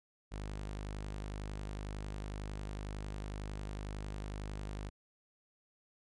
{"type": "tone", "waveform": "sawtooth", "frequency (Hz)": 51, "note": "G#1", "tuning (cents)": -31, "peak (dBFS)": -36, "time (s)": [0.31, 4.9], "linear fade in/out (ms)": 20, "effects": ["resampled to 22050 Hz"]}